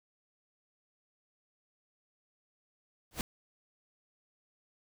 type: noise with exponential growth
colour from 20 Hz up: pink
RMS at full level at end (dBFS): -30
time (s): 3.11-3.21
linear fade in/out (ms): 1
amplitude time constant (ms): 21
effects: none